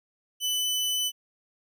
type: tone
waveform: sawtooth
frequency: 2999 Hz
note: F#7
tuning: 23 cents sharp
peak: -22 dBFS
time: 0.4-1.12 s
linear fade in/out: 50 ms
effects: none